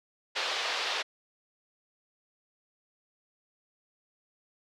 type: band-pass noise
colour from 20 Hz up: white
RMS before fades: -32 dBFS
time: 0.35-1.03 s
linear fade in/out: 20 ms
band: 450 to 4400 Hz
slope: 24 dB/octave
effects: none